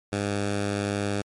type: tone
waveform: 10% pulse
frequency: 101.4 Hz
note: G#2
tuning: 41 cents flat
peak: -17 dBFS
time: 0.12-1.22 s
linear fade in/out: 10 ms
effects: MP3 48 kbps